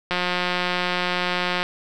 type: click train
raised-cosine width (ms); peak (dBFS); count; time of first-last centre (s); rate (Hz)
0.3; -7; 273; 0.11-1.63; 179
effects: none

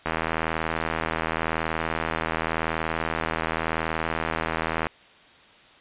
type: click train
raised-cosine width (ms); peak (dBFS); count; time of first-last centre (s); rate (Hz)
0.5; -10; 390; 0.06-4.868; 80.9
effects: white hiss -52 dBFS RMS until 5.8 s + resampled to 8000 Hz

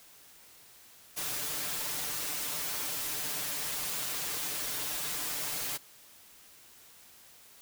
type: noise with comb filter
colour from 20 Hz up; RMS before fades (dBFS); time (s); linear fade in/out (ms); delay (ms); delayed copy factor
white; -35; 1.16-5.78; 20; 6.7; +1
effects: white hiss -56 dBFS RMS until 7.61 s

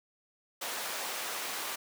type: high-pass noise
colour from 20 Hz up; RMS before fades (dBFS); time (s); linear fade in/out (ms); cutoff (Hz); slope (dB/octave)
pink; -37; 0.61-1.76; 10; 620; 12
effects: none

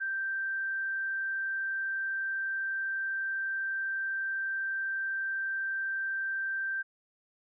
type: tone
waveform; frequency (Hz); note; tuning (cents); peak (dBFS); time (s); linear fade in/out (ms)
sine; 1568; G6; 0; -30; 0-6.83; 20
effects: none

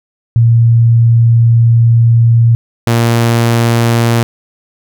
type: tone pair in turn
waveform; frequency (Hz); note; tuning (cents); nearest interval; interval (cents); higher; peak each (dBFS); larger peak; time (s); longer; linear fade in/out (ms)
sine / sawtooth; 116.2 / 116.84; A#2 / A#2; -5 / +4; unison; 9; second; -4; neither; 0.36-2.55 / 2.87-4.23; first; 0
effects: none

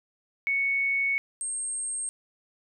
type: tone pair in turn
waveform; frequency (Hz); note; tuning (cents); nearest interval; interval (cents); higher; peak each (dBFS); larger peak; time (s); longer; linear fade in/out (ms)
sine; 2217 / 8487; C#7 / C9; 0 / +24; octave + major seventh; 2324; second; -23 / -29; first; 0.47-1.18 / 1.41-2.09; first; 0
effects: none

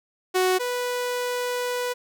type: tone pair in turn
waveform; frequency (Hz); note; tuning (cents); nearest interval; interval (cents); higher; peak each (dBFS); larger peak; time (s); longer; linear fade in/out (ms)
sawtooth; 370 / 492.6; F#4 / B4; 0 / -5; perfect fourth; 495; second; -15 / -21; first; 0.34-0.59 / 0.59-1.94; second; 20
effects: none

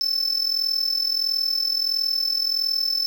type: tone with amplitude modulation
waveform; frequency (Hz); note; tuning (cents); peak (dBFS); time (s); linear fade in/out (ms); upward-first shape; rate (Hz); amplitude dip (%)
triangle; 5274; E8; 0; -16; 0.01-3.06; 0; sine; 41.5; 75
effects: 7-bit

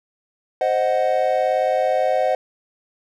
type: chord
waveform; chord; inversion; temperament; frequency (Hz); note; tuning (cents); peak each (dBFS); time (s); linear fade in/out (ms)
triangle; C diminished; none; equal; 523.3 / 622.3 / 740; C5 / Eb5 / Gb5; 0 / 0 / 0; -19; 0.61-2.35; 2
effects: none

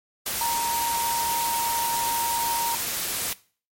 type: tone in noise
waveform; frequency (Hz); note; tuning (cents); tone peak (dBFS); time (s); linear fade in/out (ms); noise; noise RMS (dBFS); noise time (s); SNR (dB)
sine; 932.3; A#5; 0; -24; 0.41-2.75; 2; white; -28; 0.26-3.33; +1
effects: noise-tail reverb RT60 0.4 s tail -19 dB re dry + MP3 64 kbps

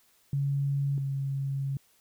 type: tone pair in turn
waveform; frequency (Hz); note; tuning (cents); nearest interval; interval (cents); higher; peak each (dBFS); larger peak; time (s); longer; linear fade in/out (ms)
sine; 140 / 137.28; C#3 / C#3; +18 / -16; unison; 34; first; -25 / -28; first; 0.33-0.98 / 0.98-1.77; second; 2
effects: white hiss -65 dBFS RMS until 2 s

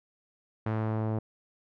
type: tone with low-pass filter sweep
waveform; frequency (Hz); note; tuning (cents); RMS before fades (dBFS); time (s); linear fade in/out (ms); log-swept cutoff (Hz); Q
sawtooth; 109.6; A2; -6; -30; 0.66-1.19; 5; 1600 to 730; 1
effects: none

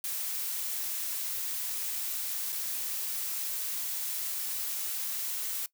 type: noise with dropouts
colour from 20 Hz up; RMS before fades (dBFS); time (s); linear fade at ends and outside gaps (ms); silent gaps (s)
blue; -34; 0.04-5.66; 1; 2.522-2.525
effects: noise-tail reverb RT60 0.1 s tail -20 dB re dry

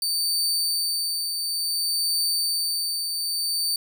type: tone with tremolo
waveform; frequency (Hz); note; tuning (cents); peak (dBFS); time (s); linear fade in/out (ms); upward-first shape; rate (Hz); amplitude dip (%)
sawtooth; 4582; D8; -44; -18; 0.02-3.76; 2; triangle; 0.57; 45
effects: none

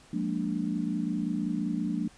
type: chord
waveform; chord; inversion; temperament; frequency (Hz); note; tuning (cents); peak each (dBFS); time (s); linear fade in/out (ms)
sine; Bb dominant seventh; second; equal with one note detuned; 177.97 / 207.7 / 233.1 / 293.7; F3 / Ab3 / Bb3 / D4; +33 / 0 / 0 / 0; -33; 0.13-2.08; 5
effects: pink hiss -56 dBFS RMS until 2.17 s + resampled to 22050 Hz

